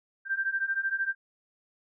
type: beating tone pair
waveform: sine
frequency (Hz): 1568 / 1581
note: G6 / G6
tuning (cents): 0 / +14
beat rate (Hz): 13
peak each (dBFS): -31 / -29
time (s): 0.25-1.15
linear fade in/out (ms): 50
effects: none